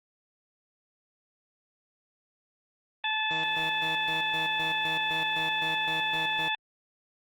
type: harmonic tone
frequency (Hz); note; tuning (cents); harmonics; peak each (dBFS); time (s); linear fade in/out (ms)
869; A5; -22; 1 / 2 / 3 / 4; -32 / -32 / -32 / -32; 3.04-6.55; 2
type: tone with tremolo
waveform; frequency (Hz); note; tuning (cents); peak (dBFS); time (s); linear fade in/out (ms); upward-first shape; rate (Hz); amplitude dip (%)
10% pulse; 160; D#3; +49; -29; 3.31-6.48; 0; square; 3.9; 70
effects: Opus 24 kbps